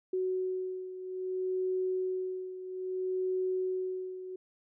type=beating tone pair; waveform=sine; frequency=371.5 / 372.11 Hz; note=F#4 / F#4; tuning=+7 / +10 cents; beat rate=0.61 Hz; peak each=-32 / -37 dBFS; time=0.13-4.36 s; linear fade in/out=5 ms; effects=none